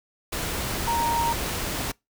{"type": "tone in noise", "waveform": "sine", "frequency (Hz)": 932.3, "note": "A#5", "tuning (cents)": 0, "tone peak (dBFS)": -22, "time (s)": [0.87, 1.33], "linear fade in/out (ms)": 10, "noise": "pink", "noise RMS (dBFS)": -29, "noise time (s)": [0.32, 1.92], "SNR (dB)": 4, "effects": ["noise-tail reverb RT60 0.2 s tail -25 dB re dry"]}